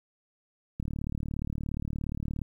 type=click train; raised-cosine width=5 ms; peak=-21 dBFS; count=61; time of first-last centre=0.8-2.417 s; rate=37.1 Hz; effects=10-bit